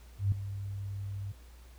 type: tone with ADSR envelope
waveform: sine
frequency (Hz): 99.3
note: G2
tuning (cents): +23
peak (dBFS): -22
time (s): 0.18-1.32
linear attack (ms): 140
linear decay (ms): 3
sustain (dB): -13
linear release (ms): 6
effects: added 60 Hz sine -50 dBFS peak until 1.78 s + pink hiss -61 dBFS RMS until 1.78 s